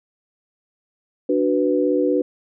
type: chord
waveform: sine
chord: B minor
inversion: first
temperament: equal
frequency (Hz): 293.7 / 370 / 493.9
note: D4 / F#4 / B4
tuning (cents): 0 / 0 / 0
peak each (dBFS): -20 / -21 / -20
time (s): 1.29-2.22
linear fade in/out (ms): 5
effects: none